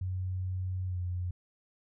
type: tone with pitch glide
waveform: sine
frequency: 92.5 to 89.61 Hz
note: F#2 to F2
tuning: 0 to +45 cents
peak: -31 dBFS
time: 0.01-1.31 s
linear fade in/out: 5 ms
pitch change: -55 cents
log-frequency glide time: 0.87-0.97 s
effects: none